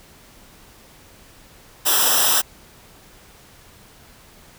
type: noise with comb filter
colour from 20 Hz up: white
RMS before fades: -17 dBFS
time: 1.85-2.42 s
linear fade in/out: 20 ms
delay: 0.45 ms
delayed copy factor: -0.9
effects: pink hiss -48 dBFS RMS until 4.58 s